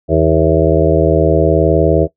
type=harmonic tone with a mistuned harmonic; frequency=79.5 Hz; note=D#2; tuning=38 cents sharp; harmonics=1 / 2 / 4 / 5 / 6 / 7 / 8; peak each=-16 / -16 / -16 / -16 / -16 / -16 / -16 dBFS; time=0.08-2.08 s; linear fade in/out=50 ms; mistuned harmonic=8; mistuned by=+60 cents; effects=noise-tail reverb RT60 0.1 s tail -19 dB re dry